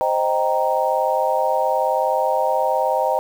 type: chord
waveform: sine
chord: C minor seventh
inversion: none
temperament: equal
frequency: 523.3 / 622.3 / 784 / 932.3 Hz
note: C5 / Eb5 / G5 / Bb5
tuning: 0 / 0 / 0 / 0 cents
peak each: -22 dBFS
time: 0.01-3.19 s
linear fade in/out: 0 ms
effects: 7-bit